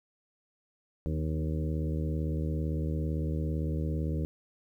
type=harmonic tone with a mistuned harmonic; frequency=77.78 Hz; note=D#2; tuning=in tune; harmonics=1 / 2 / 3 / 4 / 5 / 6 / 7; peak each=-31 / -33 / -40 / -39 / -44 / -43 / -46 dBFS; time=1.06-4.25 s; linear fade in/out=0 ms; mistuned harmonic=3; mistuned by=+32 cents; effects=11-bit